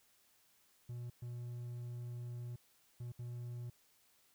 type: tone bursts at uneven times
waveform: triangle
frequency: 120.9 Hz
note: B2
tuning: 36 cents flat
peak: -40 dBFS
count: 4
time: 0.89-1.1 / 1.22-2.56 / 3-3.12 / 3.19-3.7 s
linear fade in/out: 5 ms
effects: white hiss -71 dBFS RMS until 4.34 s